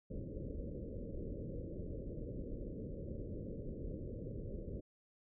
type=low-pass noise; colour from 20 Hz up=pink; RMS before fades=-44 dBFS; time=0.1-4.81 s; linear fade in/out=10 ms; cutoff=570 Hz; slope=96 dB/octave; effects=none